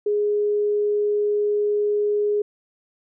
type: tone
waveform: sine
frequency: 415.3 Hz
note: G#4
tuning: in tune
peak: -18 dBFS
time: 0.06-2.42 s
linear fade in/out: 5 ms
effects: none